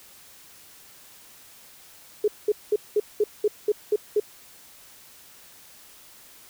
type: tone bursts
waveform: sine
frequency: 419.5 Hz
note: G#4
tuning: 17 cents sharp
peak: -17 dBFS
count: 9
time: 2.24-4.2 s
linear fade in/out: 5 ms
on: 40 ms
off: 200 ms
effects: white hiss -50 dBFS RMS until 6.49 s